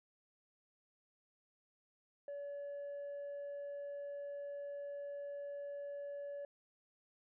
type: tone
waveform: sine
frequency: 570 Hz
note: C#5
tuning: 48 cents sharp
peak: -40 dBFS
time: 2.28-6.45 s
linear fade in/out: 2 ms
effects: tanh soft clip ceiling -41 dBFS